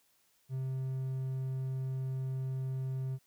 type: tone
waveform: triangle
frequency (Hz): 131.6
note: C3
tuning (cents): +10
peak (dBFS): -31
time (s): 0.49-3.19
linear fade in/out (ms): 50
effects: white hiss -71 dBFS RMS until 3.26 s